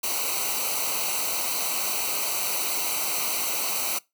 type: noise with comb filter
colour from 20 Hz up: white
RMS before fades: -27 dBFS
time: 0.03-3.99 s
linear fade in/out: 10 ms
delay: 0.58 ms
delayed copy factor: -0.9
effects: noise-tail reverb RT60 0.2 s tail -22 dB re dry